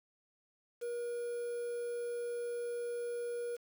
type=tone with quantisation; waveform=triangle; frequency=477.9 Hz; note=A#4; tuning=43 cents sharp; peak=-34 dBFS; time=0.81-3.57 s; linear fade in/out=20 ms; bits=9; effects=none